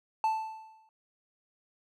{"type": "tone with exponential decay", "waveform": "triangle", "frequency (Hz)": 880, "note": "A5", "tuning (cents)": 0, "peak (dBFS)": -21, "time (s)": [0.24, 0.89], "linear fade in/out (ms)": 1, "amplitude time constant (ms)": 140, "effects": []}